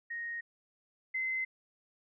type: tone pair in turn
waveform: sine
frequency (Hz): 1867 / 2058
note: A#6 / C7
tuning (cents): +2 / -29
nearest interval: major second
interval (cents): 169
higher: second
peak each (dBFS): -36 / -31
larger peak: second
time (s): 0.1-0.41 / 1.14-1.45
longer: neither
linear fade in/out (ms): 10
effects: none